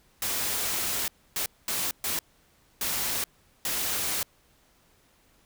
white noise bursts at uneven times, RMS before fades -29 dBFS, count 6, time 0.22-1.08 / 1.36-1.46 / 1.68-1.91 / 2.04-2.19 / 2.81-3.24 / 3.65-4.23 s, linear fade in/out 2 ms, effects pink hiss -63 dBFS RMS until 5.45 s

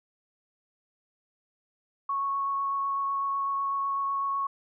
sine tone with vibrato, 1105 Hz, C#6, 6 cents flat, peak -26 dBFS, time 2.09-4.47 s, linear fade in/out 5 ms, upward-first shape sine, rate 8 Hz, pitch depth 8 cents each way, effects none

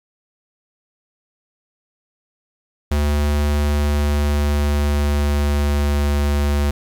square tone with pitch glide, 73.42 to 72.24 Hz, D2 to D2, 0 to -28 cents, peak -16 dBFS, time 2.91-6.71 s, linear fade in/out 5 ms, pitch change -28 cents, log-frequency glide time 3.47-6.11 s, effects 8-bit

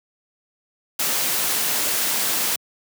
white noise, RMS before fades -22 dBFS, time 0.99-2.56 s, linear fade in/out 5 ms, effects high-pass 150 Hz 12 dB/octave

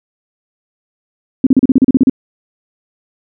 sine tone bursts, 261.6 Hz, C4, in tune, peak -3 dBFS, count 11, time 1.44-2.097 s, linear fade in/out 2 ms, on 27 ms, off 36 ms, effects none

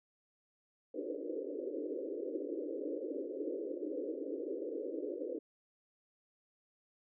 pink band-pass noise, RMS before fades -40 dBFS, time 0.94-5.39 s, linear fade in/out 10 ms, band 280 to 550 Hz, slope 96 dB/octave, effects none

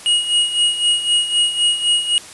square tone with tremolo, 2886 Hz, F#7, 44 cents flat, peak -12 dBFS, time 0.06-2.18 s, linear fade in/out 0 ms, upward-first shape sine, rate 3.9 Hz, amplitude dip 70%, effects white hiss -37 dBFS RMS until 2.33 s + resampled to 24000 Hz

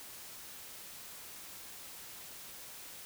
silence, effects white hiss -49 dBFS RMS until 3.05 s

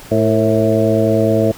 harmonic tone with a mistuned harmonic, 109.3 Hz, A2, 11 cents flat, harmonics 1 / 2 / 3 / 4 / 5 / 6, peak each -18 / -18 / -18 / -18 / -18 / -18 dBFS, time 0.11-1.52 s, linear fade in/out 10 ms, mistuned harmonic 4, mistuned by +60 cents, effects pink hiss -37 dBFS RMS until 1.57 s

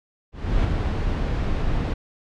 brown noise with ADSR envelope, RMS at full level -19 dBFS, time 0.32-1.94 s, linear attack 320 ms, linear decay 17 ms, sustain -4 dB, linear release 9 ms, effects low-pass 4000 Hz 12 dB/octave

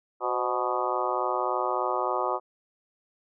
harmonic tone with a mistuned harmonic, 123.47 Hz, B2, in tune, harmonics 3 / 4 / 5 / 6 / 7 / 8 / 9 / 10, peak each -33 / -33 / -33 / -33 / -33 / -33 / -33 / -33 dBFS, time 0.2-2.4 s, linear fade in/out 50 ms, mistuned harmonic 4, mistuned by +66 cents, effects none

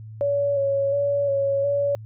sine tone with vibrato, 561 Hz, C#5, 21 cents sharp, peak -19 dBFS, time 0.21-1.95 s, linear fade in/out 0 ms, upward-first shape square, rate 1.4 Hz, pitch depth 21 cents each way, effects added 109 Hz sine -36 dBFS peak until 2.05 s

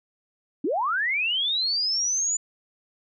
sine linear sweep, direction up, 249.5 to 7040 Hz, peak -22 dBFS, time 0.64-2.37 s, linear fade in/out 5 ms, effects none

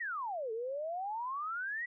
sine exponential two-way sweep, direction down then up, 1975.5 to 433.7 to 1975.5 Hz, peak -35 dBFS, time 0-1.86 s, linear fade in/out 10 ms, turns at 0.52 s, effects none

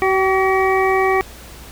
harmonic tone with a mistuned harmonic, 379.9 Hz, F#4, 46 cents sharp, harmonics 1 / 2 / 3 / 5 / 6, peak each -16 / -19 / -21 / -23 / -24 dBFS, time 0.02-1.21 s, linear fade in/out 0 ms, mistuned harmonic 2, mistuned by +17 cents, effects added 60 Hz sine -39 dBFS peak until 1.71 s + pink hiss -39 dBFS RMS until 1.71 s

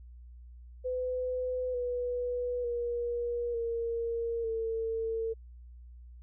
sine tone with pitch steps, 505 / 490.9 / 477.2 / 463.9 / 450.9 Hz, B4 / B4 / A#4 / A#4 / A4, +39 / -10 / +41 / -8 / +42 cents, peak -30 dBFS, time 0.84-5.34 s, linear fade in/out 20 ms, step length 900 ms, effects added 60 Hz sine -47 dBFS peak until 6.22 s

